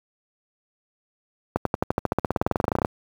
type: accelerating click train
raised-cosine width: 1 ms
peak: -6 dBFS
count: 24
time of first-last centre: 1.56-2.848 s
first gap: 93 ms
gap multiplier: 0.95
effects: high-pass 60 Hz 12 dB/octave + 7-bit